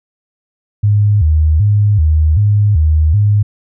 sine tone with vibrato, 89.8 Hz, F2, 49 cents sharp, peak -7 dBFS, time 0.83-3.43 s, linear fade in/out 10 ms, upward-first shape square, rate 1.3 Hz, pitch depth 250 cents each way, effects none

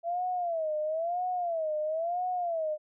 sine tone with vibrato, 667 Hz, E5, 20 cents sharp, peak -28 dBFS, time 0.03-2.78 s, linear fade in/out 50 ms, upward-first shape sine, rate 1 Hz, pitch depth 160 cents each way, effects none

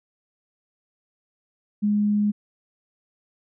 sine tone, 207.7 Hz, G#3, in tune, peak -18 dBFS, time 1.82-2.32 s, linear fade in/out 20 ms, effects none

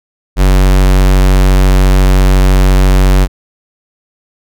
square tone, 47.08 Hz, F#1, 31 cents sharp, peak -5 dBFS, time 0.36-3.28 s, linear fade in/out 50 ms, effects none

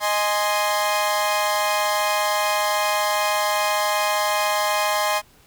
sawtooth chord, Ab major, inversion second, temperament equal, 622.3 / 830.6 / 1046.5 Hz, Eb5 / Ab5 / C6, 0 / 0 / 0 cents, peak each -20 dBFS, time 0-5.22 s, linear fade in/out 50 ms, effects pink hiss -54 dBFS RMS until 5.46 s

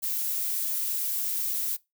violet noise, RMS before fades -29 dBFS, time 0.02-1.77 s, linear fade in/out 20 ms, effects noise-tail reverb RT60 0.2 s tail -21 dB re dry

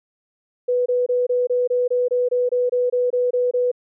sine tone bursts, 493.9 Hz, B4, in tune, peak -16 dBFS, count 15, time 0.68-3.716 s, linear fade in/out 10 ms, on 180 ms, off 24 ms, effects none

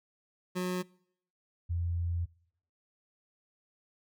25% pulse / sine tone pair in turn, 181.7 / 85.75 Hz, F#3 / F2, -31 / -31 cents, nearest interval octave + minor second, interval 1300 cents, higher first, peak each -27 / -29 dBFS, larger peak first, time 0.55-0.83 / 1.69-2.26 s, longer second, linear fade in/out 20 ms, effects noise-tail reverb RT60 0.7 s tail -24 dB re dry

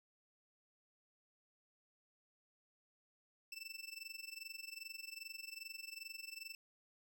25% pulse tone with amplitude modulation, 2659 Hz, E7, 14 cents sharp, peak -40 dBFS, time 3.52-6.55 s, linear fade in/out 2 ms, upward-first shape sine, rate 22.5 Hz, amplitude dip 90%, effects none

